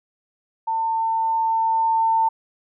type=tone with level ramp; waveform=sine; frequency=899 Hz; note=A5; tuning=37 cents sharp; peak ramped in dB=-20 to -15 dBFS; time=0.67-2.29 s; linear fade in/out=10 ms; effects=none